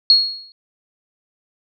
sine tone with exponential decay, 4310 Hz, C#8, 49 cents flat, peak -5 dBFS, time 0.1-0.52 s, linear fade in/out 1 ms, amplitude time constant 91 ms, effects none

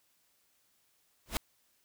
pink noise with exponential growth, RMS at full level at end -27 dBFS, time 1.26-1.37 s, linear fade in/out 0 ms, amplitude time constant 23 ms, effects white hiss -72 dBFS RMS until 1.84 s

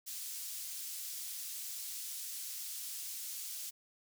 pink high-pass noise, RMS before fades -43 dBFS, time 0.06-3.71 s, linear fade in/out 20 ms, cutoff 5900 Hz, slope 12 dB/octave, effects none

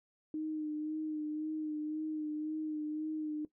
sine tone with vibrato, 307.3 Hz, D#4, 21 cents flat, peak -34 dBFS, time 0.34-3.45 s, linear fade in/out 2 ms, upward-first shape sine, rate 1.9 Hz, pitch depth 27 cents each way, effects noise-tail reverb RT60 0.1 s tail -17 dB re dry

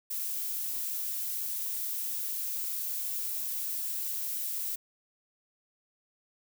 violet noise, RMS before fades -34 dBFS, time 0.1-4.76 s, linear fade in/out 10 ms, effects none

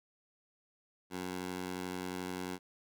15% pulse tone with high-pass filter, 91.4 Hz, F#2, 21 cents flat, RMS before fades -40 dBFS, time 1.1-2.59 s, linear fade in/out 50 ms, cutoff 220 Hz, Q 0.71, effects none

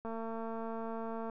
click train, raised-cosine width 1 ms, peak -28 dBFS, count 283, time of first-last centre 0.05-1.298 s, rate 226 Hz, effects none

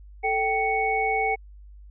sine tone cluster, 439.2 / 777 / 2220 Hz, A4 / G5 / C#7, -3 / -16 / +2 cents, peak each -28 / -24 / -26 dBFS, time 0.23-1.36 s, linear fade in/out 20 ms, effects added 50 Hz sine -43 dBFS peak until 1.9 s

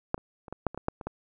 clicks, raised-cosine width 1 ms, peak -11 / -30 / -30 / -22 / -11 / -25 / -21 / -12 / -25 / -19 dBFS, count 10, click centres 0.144 / 0.179 / 0.482 / 0.526 / 0.667 / 0.746 / 0.776 / 0.884 / 1.012 / 1.07 s, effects none

